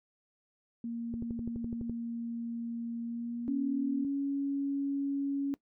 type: tone with pitch glide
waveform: sine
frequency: 233.1 to 239.9 Hz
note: A#3 to A#3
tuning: 0 to +50 cents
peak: -34 dBFS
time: 0.84-4.05 s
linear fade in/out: 2 ms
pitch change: +50 cents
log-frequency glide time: 3.03-3.63 s
type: click train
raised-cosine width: 3 ms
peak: -27 dBFS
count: 10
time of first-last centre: 1.14-1.896 s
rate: 11.9 Hz
type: tone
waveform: sine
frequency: 278.8 Hz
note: C#4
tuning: 10 cents sharp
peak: -29 dBFS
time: 3.48-5.54 s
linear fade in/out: 0 ms
effects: noise-tail reverb RT60 0.1 s tail -20 dB re dry